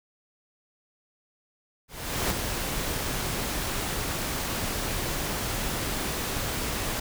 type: noise with ADSR envelope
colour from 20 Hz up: pink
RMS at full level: -26 dBFS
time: 1.88-7 s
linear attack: 420 ms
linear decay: 21 ms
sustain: -4 dB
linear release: 6 ms
effects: none